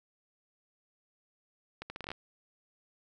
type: accelerating click train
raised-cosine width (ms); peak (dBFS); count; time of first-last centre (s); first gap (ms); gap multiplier
0.3; -24; 9; 1.82-2.116; 80; 0.76
effects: none